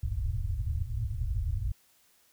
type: low-pass noise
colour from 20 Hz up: white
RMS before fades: -31 dBFS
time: 0.03-1.72 s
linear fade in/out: 5 ms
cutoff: 120 Hz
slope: 96 dB/octave
effects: white hiss -65 dBFS RMS until 2.32 s